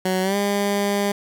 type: tone with pitch glide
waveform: 15% pulse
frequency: 186.3 to 202 Hz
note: F#3 to G#3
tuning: +12 to -48 cents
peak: -13 dBFS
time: 0.05-1.12 s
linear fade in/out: 5 ms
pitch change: +140 cents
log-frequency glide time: 0.22-0.36 s
effects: none